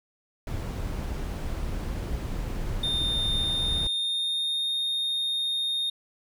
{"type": "noise", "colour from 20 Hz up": "brown", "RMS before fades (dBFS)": -31, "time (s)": [0.47, 3.87], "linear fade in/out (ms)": 2}
{"type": "tone with pitch glide", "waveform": "triangle", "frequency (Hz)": [3630, 3683], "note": ["A#7", "A#7"], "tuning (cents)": [-47, -22], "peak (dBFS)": -24, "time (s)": [2.83, 5.9], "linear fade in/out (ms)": 5, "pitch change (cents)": 25, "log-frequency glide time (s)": [3.32, 4.73]}
{"effects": []}